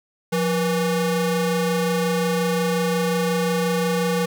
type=ring-modulated tone; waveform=45% pulse; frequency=329.6 Hz; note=E4; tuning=in tune; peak=-16 dBFS; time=0.32-4.26 s; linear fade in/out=10 ms; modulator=152 Hz; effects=none